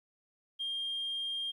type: tone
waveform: sine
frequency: 3209 Hz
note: G7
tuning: 40 cents sharp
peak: -32 dBFS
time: 0.59-1.52 s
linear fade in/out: 20 ms
effects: tanh soft clip ceiling -30 dBFS + 12-bit